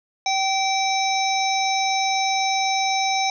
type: harmonic tone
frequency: 772 Hz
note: G5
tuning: 27 cents flat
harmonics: 1 / 3 / 5 / 7 / 8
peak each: -21 / -26 / -28 / -29 / -30 dBFS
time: 0.26-3.3 s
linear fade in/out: 2 ms
effects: none